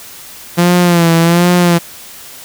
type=tone with vibrato; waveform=sawtooth; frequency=171.6 Hz; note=F3; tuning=30 cents flat; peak=-3 dBFS; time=0.57-1.79 s; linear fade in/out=20 ms; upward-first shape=sine; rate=1.3 Hz; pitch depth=61 cents each way; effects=white hiss -33 dBFS RMS until 2.44 s